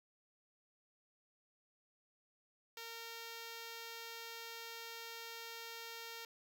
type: tone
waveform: 5% pulse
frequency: 460 Hz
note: A#4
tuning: 23 cents flat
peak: -35 dBFS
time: 2.77-6.25 s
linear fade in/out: 2 ms
effects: none